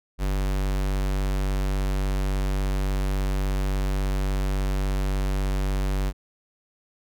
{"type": "tone", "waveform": "square", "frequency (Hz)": 48.22, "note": "G1", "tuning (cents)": -28, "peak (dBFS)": -23, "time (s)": [0.18, 6.13], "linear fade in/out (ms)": 50, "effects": []}